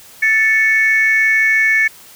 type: tone pair together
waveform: sine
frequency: 1759.6 / 2217 Hz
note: A6 / C#7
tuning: 0 / 0 cents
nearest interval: major third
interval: 400 cents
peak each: -12 dBFS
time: 0.22-1.88 s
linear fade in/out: 10 ms
effects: tanh soft clip ceiling -4 dBFS + white hiss -41 dBFS RMS until 2.15 s